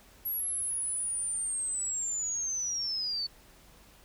sine linear sweep, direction down, 11620 to 4435 Hz, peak -30 dBFS, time 0.25-3.27 s, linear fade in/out 10 ms, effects added 47 Hz sine -61 dBFS peak until 4.04 s + pink hiss -58 dBFS RMS until 4.04 s

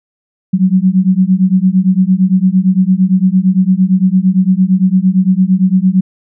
sine beating tone pair, 182.5 / 191.3 Hz, F#3 / G3, -24 / -42 cents, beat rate 8.8 Hz, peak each -10 dBFS, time 0.53-6.01 s, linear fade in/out 10 ms, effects none

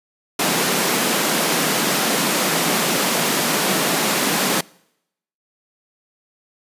pink high-pass noise, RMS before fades -19 dBFS, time 0.39-4.61 s, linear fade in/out 5 ms, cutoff 160 Hz, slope 48 dB/octave, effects noise-tail reverb RT60 0.8 s tail -25 dB re dry + resampled to 32000 Hz

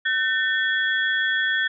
sine tone cluster, 1524 / 1797 / 3345 Hz, G6 / A6 / G#7, -49 / +36 / +12 cents, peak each -24 / -22 / -28 dBFS, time 0.05-1.68 s, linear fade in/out 10 ms, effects none

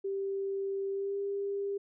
sine tone with pitch glide, 392 to 399.3 Hz, G4 to G4, 0 to +32 cents, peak -31 dBFS, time 0.04-1.78 s, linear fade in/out 10 ms, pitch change +32 cents, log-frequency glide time 0.91-1.18 s, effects none

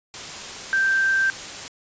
sine tone in noise, 1568 Hz, G6, in tune, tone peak -17 dBFS, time 0.73-1.3 s, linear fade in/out 0 ms, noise white, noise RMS -34 dBFS, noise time 0.14-1.68 s, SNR +14 dB, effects resampled to 16000 Hz

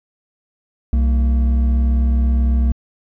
triangle tone pair together, 64 / 228.6 Hz, C2 / A#3, -38 / -34 cents, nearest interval octave + minor seventh, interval 2204 cents, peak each -10 / -22 dBFS, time 0.93-2.72 s, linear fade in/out 0 ms, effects tanh soft clip ceiling -4 dBFS

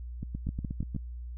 two click trains, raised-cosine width 5 ms, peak -22 / -20 dBFS, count 7 / 4, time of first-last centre 0.23-0.949 / 0.49-0.963 s, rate 8.35 / 6.34 Hz, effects added 60 Hz sine -37 dBFS peak until 1.37 s

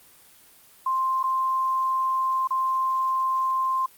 sine tone with dropouts, 1050 Hz, C6, 6 cents sharp, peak -21 dBFS, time 0.86-3.86 s, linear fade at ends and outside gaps 5 ms, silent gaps 1.23-1.238 / 2.474-2.506 s, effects white hiss -53 dBFS RMS until 3.97 s + Opus 24 kbps

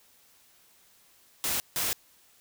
white noise bursts at uneven times, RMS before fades -29 dBFS, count 2, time 1.44-1.6 / 1.76-1.93 s, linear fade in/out 0 ms, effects white hiss -61 dBFS RMS until 2.4 s

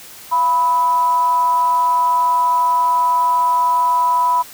sine tone with amplitude modulation, 987.8 Hz, B5, in tune, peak -10 dBFS, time 0.31-4.43 s, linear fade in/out 20 ms, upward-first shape sine, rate 298 Hz, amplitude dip 45%, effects white hiss -38 dBFS RMS until 4.53 s

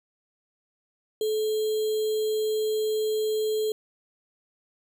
sine tone with sample-and-hold, 432.3 Hz, A4, 31 cents flat, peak -23 dBFS, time 1.21-3.72 s, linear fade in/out 2 ms, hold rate 3675 Hz, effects none

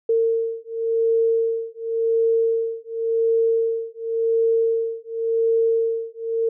sine beating tone pair, 454.8 / 455.71 Hz, A#4 / A#4, -43 / -39 cents, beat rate 0.91 Hz, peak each -21 dBFS, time 0.09-6.49 s, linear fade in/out 5 ms, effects none

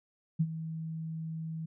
sine tone with ADSR envelope, 161 Hz, E3, 41 cents flat, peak -22 dBFS, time 0.39-1.66 s, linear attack 16 ms, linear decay 53 ms, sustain -13 dB, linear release 9 ms, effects none

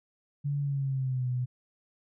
sine tone with pitch glide, 143 to 125.21 Hz, D3 to B2, -46 to +24 cents, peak -27 dBFS, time 0.44-1.46 s, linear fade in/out 20 ms, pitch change -230 cents, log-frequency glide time 0.61-1.28 s, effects none

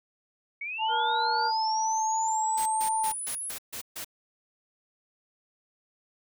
sine linear sweep, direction up, 2200 to 10830 Hz, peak -32 dBFS, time 0.61-3.51 s, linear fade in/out 5 ms
sine tone with vibrato, 880 Hz, A5, in tune, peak -25 dBFS, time 0.78-3.14 s, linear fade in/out 50 ms, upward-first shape triangle, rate 2.9 Hz, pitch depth 8 cents each way
harmonic tone, 473.9 Hz, A#4, 28 cents sharp, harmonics 1 / 2 / 3, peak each -36 / -36 / -31 dBFS, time 0.88-1.52 s, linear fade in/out 50 ms
white noise bursts, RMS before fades -37 dBFS, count 7, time 2.57-4.047 s, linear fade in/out 10 ms, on 91 ms, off 140 ms
effects none

